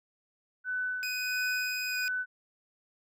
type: tone with tremolo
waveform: sine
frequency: 1500 Hz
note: F#6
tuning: 23 cents sharp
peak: -29 dBFS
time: 0.64-2.26 s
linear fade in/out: 50 ms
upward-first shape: sine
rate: 1.5 Hz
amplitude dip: 60%
type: tone with pitch glide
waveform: 25% pulse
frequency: 2500 to 2478 Hz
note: D#7 to D#7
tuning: +8 to -8 cents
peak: -29 dBFS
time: 1.03-2.08 s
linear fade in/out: 0 ms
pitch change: -16 cents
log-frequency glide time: 1.88-1.96 s
effects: none